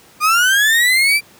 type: linear sweep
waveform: 35% pulse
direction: up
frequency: 1200 to 2367 Hz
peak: -9 dBFS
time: 0.2-1.21 s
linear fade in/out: 50 ms
effects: pink hiss -46 dBFS RMS until 1.39 s + high-pass 100 Hz 12 dB/octave